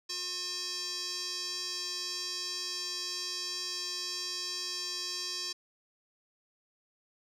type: tone with band-pass filter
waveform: square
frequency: 359.9 Hz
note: F#4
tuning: 48 cents flat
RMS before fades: -37 dBFS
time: 0.09-5.53 s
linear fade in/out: 10 ms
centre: 5200 Hz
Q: 4.3
effects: none